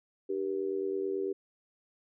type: tone with amplitude modulation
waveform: sine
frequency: 389 Hz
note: G4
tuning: 13 cents flat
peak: -26 dBFS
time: 0.29-1.33 s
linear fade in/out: 10 ms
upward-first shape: sine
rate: 89.1 Hz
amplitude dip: 85%
effects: none